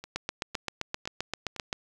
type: two click trains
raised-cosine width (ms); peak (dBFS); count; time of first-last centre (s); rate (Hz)
0.2; -23 / -13; 4 / 13; 0.04-1.563 / 0.16-1.729; 1.97 / 7.65
effects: 9-bit